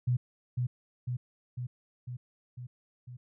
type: tone with echo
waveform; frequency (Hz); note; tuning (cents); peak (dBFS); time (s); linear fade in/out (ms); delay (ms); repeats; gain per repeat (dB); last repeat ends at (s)
sine; 123.7; B2; +3; -24; 0.07-0.17; 10; 500; 6; -3; 3.17
effects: none